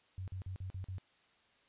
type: tone bursts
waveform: sine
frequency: 93.6 Hz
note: F#2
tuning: 20 cents sharp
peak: -39 dBFS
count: 6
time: 0.18-0.983 s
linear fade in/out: 0 ms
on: 98 ms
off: 43 ms
effects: white hiss -69 dBFS RMS until 1.68 s + resampled to 8000 Hz